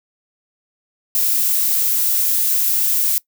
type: noise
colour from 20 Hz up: violet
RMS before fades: -17 dBFS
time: 1.15-3.18 s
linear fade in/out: 0 ms
effects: noise-tail reverb RT60 0.1 s tail -22 dB re dry